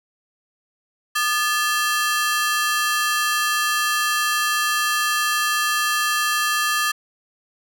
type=ring-modulated tone; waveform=sawtooth; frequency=1471 Hz; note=F#6; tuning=11 cents flat; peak=-12 dBFS; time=1.15-6.92 s; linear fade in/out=10 ms; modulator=256 Hz; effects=none